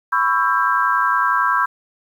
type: chord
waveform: sine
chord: C# half-diminished seventh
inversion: third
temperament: just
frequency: 997.9 / 1108.7 / 1330.5 / 1596.6 Hz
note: B5 / C#6 / E6 / G6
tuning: +18 / 0 / +16 / +31 cents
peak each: -20 dBFS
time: 0.12-1.66 s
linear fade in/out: 10 ms
effects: 8-bit